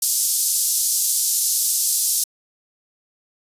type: band-pass noise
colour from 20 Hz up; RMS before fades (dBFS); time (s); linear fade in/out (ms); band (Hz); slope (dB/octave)
white; -20; 0.02-2.24; 5; 5100 to 13000; 24
effects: resampled to 32000 Hz